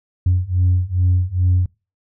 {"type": "beating tone pair", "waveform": "sine", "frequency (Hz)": [89.3, 91.7], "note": ["F2", "F#2"], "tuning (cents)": [39, -15], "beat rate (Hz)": 2.4, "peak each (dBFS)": [-16, -15], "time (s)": [0.26, 1.66], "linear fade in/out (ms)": 5, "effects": ["noise-tail reverb RT60 0.3 s tail -25 dB re dry", "tanh soft clip ceiling -9 dBFS"]}